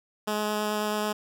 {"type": "tone with vibrato", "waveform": "10% pulse", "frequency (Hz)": 211.2, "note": "G#3", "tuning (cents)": 29, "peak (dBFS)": -18, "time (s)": [0.27, 1.13], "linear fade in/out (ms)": 10, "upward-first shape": "sine", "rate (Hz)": 9.2, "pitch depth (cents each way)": 8, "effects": []}